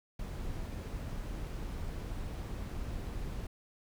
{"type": "noise", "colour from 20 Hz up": "brown", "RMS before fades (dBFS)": -39, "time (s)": [0.19, 3.47], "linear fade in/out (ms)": 5, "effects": []}